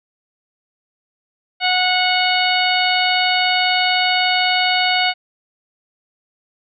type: harmonic tone with a mistuned harmonic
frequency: 733 Hz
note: F#5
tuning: 16 cents flat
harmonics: 1 / 2 / 3 / 4 / 5 / 6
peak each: -19 / -23 / -20 / -21 / -24 / -24 dBFS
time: 1.6-5.14 s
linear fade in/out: 50 ms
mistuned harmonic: 5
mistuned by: +18 cents
effects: none